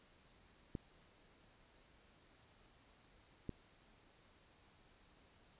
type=clicks; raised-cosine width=3 ms; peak=-29 dBFS; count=2; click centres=0.752 / 3.493 s; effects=pink hiss -68 dBFS RMS until 5.59 s + resampled to 8000 Hz